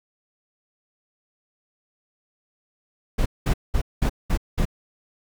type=noise bursts; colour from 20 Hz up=brown; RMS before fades=-20 dBFS; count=6; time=3.18-4.654 s; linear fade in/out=10 ms; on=79 ms; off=200 ms; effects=none